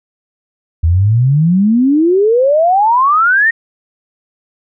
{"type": "exponential sweep", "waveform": "sine", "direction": "up", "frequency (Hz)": [78.3, 1885], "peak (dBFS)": -7, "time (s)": [0.83, 3.51], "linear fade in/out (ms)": 10, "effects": []}